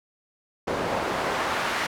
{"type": "noise with band-pass filter sweep", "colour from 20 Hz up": "pink", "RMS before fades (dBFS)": -27, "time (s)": [0.67, 1.87], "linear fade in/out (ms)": 10, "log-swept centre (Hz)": [540, 1500], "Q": 0.81, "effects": []}